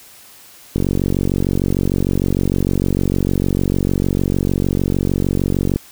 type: click train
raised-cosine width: 3 ms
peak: -4 dBFS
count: 234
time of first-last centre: 0.76-5.76 s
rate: 46.6 Hz
effects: white hiss -43 dBFS RMS until 5.91 s